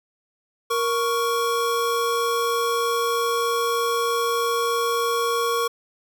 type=tone pair together; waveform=square; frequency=468.4 / 1114 Hz; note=A#4 / C#6; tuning=+8 / +8 cents; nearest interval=octave + minor third; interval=1500 cents; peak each=-24 dBFS; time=0.7-5.68 s; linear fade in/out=10 ms; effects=none